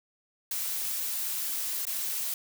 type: noise with dropouts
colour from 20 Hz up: blue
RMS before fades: -32 dBFS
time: 0.51-2.34 s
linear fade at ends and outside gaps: 2 ms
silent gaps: 1.853-1.868 s
effects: none